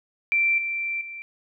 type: tone with level steps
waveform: sine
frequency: 2349 Hz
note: D7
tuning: in tune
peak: -18 / -25 / -34 dBFS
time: 0.32-1.22 s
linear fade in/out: 0 ms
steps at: 0.58 / 1.01 s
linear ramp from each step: 2 ms
effects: none